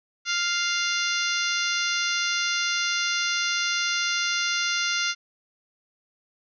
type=harmonic tone with a mistuned harmonic; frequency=698.5 Hz; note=F5; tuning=in tune; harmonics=2 / 3 / 4 / 5 / 6 / 7 / 8 / 9; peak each=-28 / -30 / -31 / -32 / -33 / -33 / -34 / -35 dBFS; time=0.25-5.15 s; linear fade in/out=50 ms; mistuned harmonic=8; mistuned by=+16 cents; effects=none